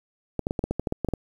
clicks, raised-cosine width 2 ms, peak -12 dBFS, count 12, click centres 0.393 / 0.469 / 0.509 / 0.592 / 0.64 / 0.71 / 0.796 / 0.872 / 0.924 / 1.047 / 1.087 / 1.137 s, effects 8-bit

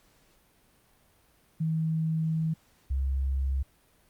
sine tone pair in turn, 160 / 67.13 Hz, D#3 / C2, +49 / +45 cents, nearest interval octave + minor third, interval 1504 cents, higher first, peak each -25 dBFS, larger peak neither, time 1.6-2.54 / 2.9-3.63 s, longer first, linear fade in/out 10 ms, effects pink hiss -64 dBFS RMS until 4.09 s + Opus 48 kbps

